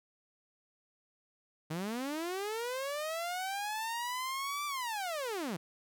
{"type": "linear two-way sweep", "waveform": "sawtooth", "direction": "up then down", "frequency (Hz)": [150, 1180, 150], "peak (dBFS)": -31, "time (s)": [1.7, 5.57], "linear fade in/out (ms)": 10, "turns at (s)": 4.66, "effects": []}